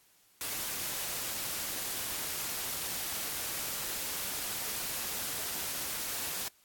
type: noise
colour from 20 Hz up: white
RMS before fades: -36 dBFS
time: 0.41-6.48 s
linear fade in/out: 0 ms
effects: white hiss -65 dBFS RMS until 6.64 s + AAC 64 kbps